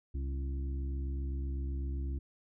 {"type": "harmonic tone with a mistuned harmonic", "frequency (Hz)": 67.8, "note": "C#2", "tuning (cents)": -38, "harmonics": [1, 2, 3, 4, 5], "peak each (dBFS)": [-33, -46, -54, -48, -50], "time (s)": [0.14, 2.19], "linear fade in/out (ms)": 10, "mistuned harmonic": 3, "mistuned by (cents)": -74, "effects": []}